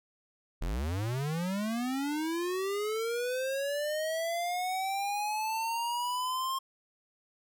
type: linear sweep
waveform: square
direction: up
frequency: 34.65 to 1069 Hz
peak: -31 dBFS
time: 0.61-6.59 s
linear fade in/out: 10 ms
effects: none